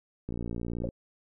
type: click train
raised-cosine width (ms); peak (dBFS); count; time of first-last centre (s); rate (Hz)
3; -22; 36; 0.29-0.888; 58.5
type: tone with exponential decay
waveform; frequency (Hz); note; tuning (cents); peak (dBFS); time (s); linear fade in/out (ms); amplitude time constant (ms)
sine; 537; C5; +45; -26; 0.84-0.91; 2; 15
effects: none